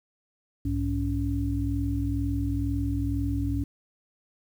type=tone cluster; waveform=sine; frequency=62 / 104.1 / 281.3 Hz; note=B1 / G#2 / C#4; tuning=+7 / +5 / +26 cents; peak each=-29 dBFS; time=0.65-3.64 s; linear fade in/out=5 ms; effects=9-bit